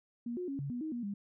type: tone with pitch steps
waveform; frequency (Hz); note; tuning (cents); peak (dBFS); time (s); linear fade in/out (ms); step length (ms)
sine; 237.4 / 360 / 275.9 / 140.3 / 243.9 / 314.2 / 239.7 / 201.5; A#3 / F#4 / C#4 / C#3 / B3 / D#4 / A#3 / G3; +32 / -47 / -8 / +21 / -21 / +17 / +48 / +48; -35; 0.26-1.14; 5; 110
effects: none